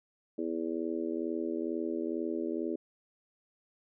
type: harmonic tone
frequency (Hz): 82.2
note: E2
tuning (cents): -4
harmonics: 3 / 4 / 5 / 6 / 7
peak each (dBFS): -38 / -34 / -37 / -46 / -43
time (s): 0.38-2.76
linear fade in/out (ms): 5
effects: none